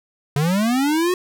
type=linear sweep; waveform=square; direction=up; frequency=137.4 to 370 Hz; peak=-17 dBFS; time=0.36-1.14 s; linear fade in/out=2 ms; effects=none